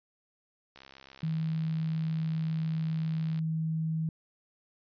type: click train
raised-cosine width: 0.2 ms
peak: -32 dBFS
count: 178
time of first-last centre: 0.76-3.39 s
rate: 67.3 Hz
type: tone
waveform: sine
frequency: 160 Hz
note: D#3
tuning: 49 cents sharp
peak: -28 dBFS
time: 1.23-4.09 s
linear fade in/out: 2 ms
effects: resampled to 11025 Hz